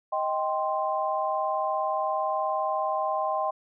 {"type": "chord", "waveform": "sine", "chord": "C minor", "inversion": "first", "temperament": "equal with one note detuned", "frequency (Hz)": [626.9, 784, 1046.5], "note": ["Eb5", "G5", "C6"], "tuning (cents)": [13, 0, 0], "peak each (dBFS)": -29, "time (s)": [0.12, 3.51], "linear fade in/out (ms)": 10, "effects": []}